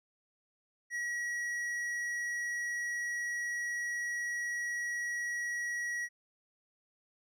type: tone with tanh clipping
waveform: sine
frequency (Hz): 1916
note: A#6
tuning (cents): +47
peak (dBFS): -35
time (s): 0.9-6.09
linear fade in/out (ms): 50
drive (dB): 10
effects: none

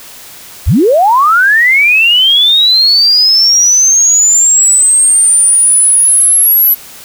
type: linear sweep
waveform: sine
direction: up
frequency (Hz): 39.32 to 11840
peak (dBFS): -4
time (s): 0.66-6.75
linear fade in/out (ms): 20
effects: white hiss -32 dBFS RMS until 7.04 s

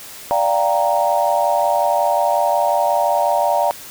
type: chord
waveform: sine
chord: G minor seventh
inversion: second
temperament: equal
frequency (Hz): 587.3 / 698.5 / 784 / 932.3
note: D5 / F5 / G5 / Bb5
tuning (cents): 0 / 0 / 0 / 0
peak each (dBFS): -19 / -19 / -21 / -19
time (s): 0.31-3.71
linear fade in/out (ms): 0
effects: white hiss -36 dBFS RMS until 3.9 s

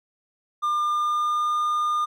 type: tone with pitch glide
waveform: triangle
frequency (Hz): 1200 to 1212.5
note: D6 to D#6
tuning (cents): +37 to -45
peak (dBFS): -19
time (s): 0.62-2.06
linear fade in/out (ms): 20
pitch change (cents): +18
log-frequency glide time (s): 0.74-1.58
effects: none

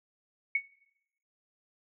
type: tone with exponential decay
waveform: sine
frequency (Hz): 2217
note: C#7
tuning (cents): 0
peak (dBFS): -21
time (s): 0.55-0.64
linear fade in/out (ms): 5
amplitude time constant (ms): 19
effects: noise-tail reverb RT60 0.8 s tail -20 dB re dry

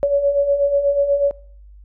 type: beating tone pair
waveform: sine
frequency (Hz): 559 / 567.2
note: C#5 / C#5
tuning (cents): +14 / +40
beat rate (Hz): 8.2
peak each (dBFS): -22 / -15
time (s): 0.03-1.31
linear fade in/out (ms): 0
effects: noise-tail reverb RT60 0.6 s tail -22 dB re dry + added 50 Hz sine -40 dBFS peak until 1.84 s

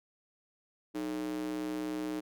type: tone with high-pass filter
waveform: square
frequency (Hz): 61.74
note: B1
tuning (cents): 0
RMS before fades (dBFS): -36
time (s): 0.94-2.21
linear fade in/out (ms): 20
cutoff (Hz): 310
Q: 3.9
effects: none

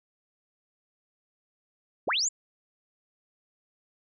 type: linear sweep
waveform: sine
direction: up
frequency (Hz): 103.83 to 7600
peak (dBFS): -24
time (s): 2.07-2.29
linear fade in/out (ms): 10
effects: none

